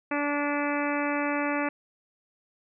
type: harmonic tone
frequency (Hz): 289.9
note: D4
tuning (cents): -22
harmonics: 1 / 2 / 3 / 4 / 5 / 6 / 7 / 8 / 9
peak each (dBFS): -29 / -32 / -34 / -35 / -36 / -37 / -37 / -38 / -39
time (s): 0.11-1.69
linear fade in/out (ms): 5
effects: none